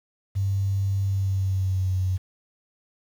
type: tone with pitch glide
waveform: sine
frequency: 98 to 93.04 Hz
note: G2 to F#2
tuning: 0 to +10 cents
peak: -21 dBFS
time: 0.35-2.18 s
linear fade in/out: 20 ms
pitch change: -90 cents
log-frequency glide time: 1.03-1.96 s
effects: 8-bit